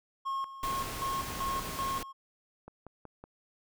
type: tone with tremolo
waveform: triangle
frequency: 1082 Hz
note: C#6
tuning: 42 cents flat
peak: -29 dBFS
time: 0.25-2.13 s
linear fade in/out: 20 ms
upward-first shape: square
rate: 2.6 Hz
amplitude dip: 75%
type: noise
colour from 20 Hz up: pink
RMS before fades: -39 dBFS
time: 0.63-2.03 s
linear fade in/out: 2 ms
type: click train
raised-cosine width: 1 ms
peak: -32 dBFS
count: 4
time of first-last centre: 2.68-3.24 s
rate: 5.36 Hz
effects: none